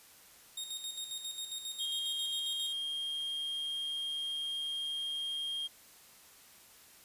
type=tone with tremolo; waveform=sawtooth; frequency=3715 Hz; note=A#7; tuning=7 cents flat; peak=-34 dBFS; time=0.57-2.73 s; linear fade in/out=5 ms; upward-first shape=square; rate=7.4 Hz; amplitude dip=55%
type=tone; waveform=triangle; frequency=3224 Hz; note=G7; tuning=48 cents sharp; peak=-33 dBFS; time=1.79-5.68 s; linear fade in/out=20 ms
effects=white hiss -58 dBFS RMS until 7.04 s + resampled to 32000 Hz